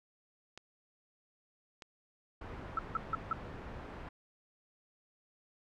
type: clicks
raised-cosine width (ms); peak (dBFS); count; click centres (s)
0.2; -30; 2; 0.576 / 1.822
type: low-pass noise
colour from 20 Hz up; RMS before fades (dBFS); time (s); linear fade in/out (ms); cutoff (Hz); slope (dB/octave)
pink; -46; 2.41-4.09; 5; 1600; 12
type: tone bursts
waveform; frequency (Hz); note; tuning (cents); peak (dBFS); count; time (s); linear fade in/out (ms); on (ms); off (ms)
sine; 1318.5; E6; 0; -29; 4; 2.77-3.33; 2; 20; 160
effects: none